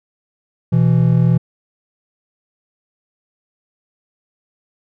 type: tone pair together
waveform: triangle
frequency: 124.6 / 166.32 Hz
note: B2 / E3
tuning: +16 / +16 cents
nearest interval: perfect fourth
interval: 500 cents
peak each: -11 dBFS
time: 0.72-1.38 s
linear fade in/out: 10 ms
effects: none